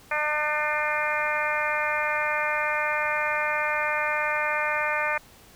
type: harmonic tone with a mistuned harmonic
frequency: 301.4 Hz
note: D4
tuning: 45 cents sharp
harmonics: 2 / 3 / 4 / 5 / 6 / 7 / 8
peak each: -31 / -31 / -31 / -31 / -31 / -31 / -31 dBFS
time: 0.11-5.18 s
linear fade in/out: 5 ms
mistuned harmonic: 6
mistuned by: -18 cents
effects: pink hiss -52 dBFS RMS until 5.55 s